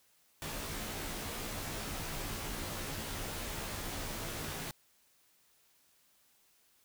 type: noise with comb filter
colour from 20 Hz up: pink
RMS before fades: -40 dBFS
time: 0.42-4.71 s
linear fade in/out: 0 ms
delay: 16 ms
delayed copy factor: -0.85
effects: white hiss -69 dBFS RMS until 6.84 s